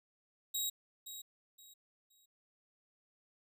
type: tone with echo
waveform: 15% pulse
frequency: 3816 Hz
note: A#7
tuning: 40 cents sharp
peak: -27 dBFS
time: 0.54-0.7 s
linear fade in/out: 10 ms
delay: 520 ms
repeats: 3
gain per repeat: -11 dB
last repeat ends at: 2.26 s
effects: none